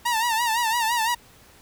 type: tone with vibrato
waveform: sawtooth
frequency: 923 Hz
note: A#5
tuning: 17 cents flat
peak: -17 dBFS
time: 0.05-1.15 s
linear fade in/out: 10 ms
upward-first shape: sine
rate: 5.9 Hz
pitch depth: 91 cents each way
effects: pink hiss -52 dBFS RMS until 1.61 s